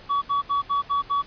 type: tone bursts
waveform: triangle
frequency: 1133 Hz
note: C#6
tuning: 37 cents sharp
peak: -18 dBFS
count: 6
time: 0.09-1.225 s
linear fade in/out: 20 ms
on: 130 ms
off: 71 ms
effects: pink hiss -47 dBFS RMS until 1.26 s + resampled to 11025 Hz